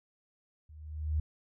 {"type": "tone with level ramp", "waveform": "sine", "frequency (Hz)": 76.7, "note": "D#2", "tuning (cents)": -24, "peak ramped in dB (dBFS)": [-50, -25], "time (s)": [0.69, 1.2], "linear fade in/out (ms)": 5, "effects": []}